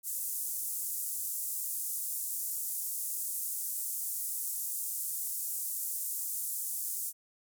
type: band-pass noise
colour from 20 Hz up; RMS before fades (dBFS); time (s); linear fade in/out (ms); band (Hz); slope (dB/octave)
white; -36; 0.03-7.13; 50; 7600 to 16000; 24
effects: none

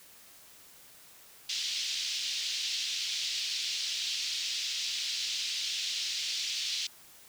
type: band-pass noise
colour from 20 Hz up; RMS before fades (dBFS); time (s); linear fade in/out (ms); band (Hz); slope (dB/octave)
pink; -34; 1.49-6.87; 5; 3100 to 5600; 24
effects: white hiss -55 dBFS RMS until 7.28 s

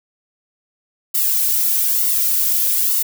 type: noise with flanger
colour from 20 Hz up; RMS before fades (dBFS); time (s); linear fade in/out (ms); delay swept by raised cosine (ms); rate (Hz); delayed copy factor
violet; -17; 1.14-3.03; 10; 1.2 to 2.6; 1.1; -0.8
effects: none

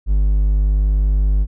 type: tone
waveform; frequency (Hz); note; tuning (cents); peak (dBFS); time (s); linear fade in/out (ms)
triangle; 50.3; G1; +45; -10; 0.06-1.47; 50
effects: none

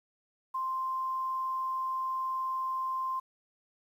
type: tone with quantisation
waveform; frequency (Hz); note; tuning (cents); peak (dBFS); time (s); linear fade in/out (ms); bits
sine; 1046.5; C6; 0; -30; 0.54-3.2; 10; 10
effects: none

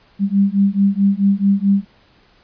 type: beating tone pair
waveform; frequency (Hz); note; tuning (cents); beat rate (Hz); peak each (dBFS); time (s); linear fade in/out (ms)
sine; 196 / 200.6; G3 / G3; 0 / +40; 4.6; -15; 0.19-1.85; 50
effects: pink hiss -53 dBFS RMS until 2.43 s + resampled to 11025 Hz

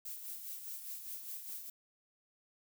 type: noise with tremolo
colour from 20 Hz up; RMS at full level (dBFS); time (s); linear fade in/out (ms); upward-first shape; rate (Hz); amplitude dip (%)
violet; -43; 0.05-1.7; 5; sine; 4.9; 50
effects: none

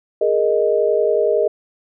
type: chord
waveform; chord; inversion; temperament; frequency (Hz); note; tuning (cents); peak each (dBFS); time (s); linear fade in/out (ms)
sine; Ab suspended second; none; equal; 415.3 / 466.2 / 622.3; Ab4 / Bb4 / Eb5; 0 / 0 / 0; -18; 0.21-1.48; 5
effects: none

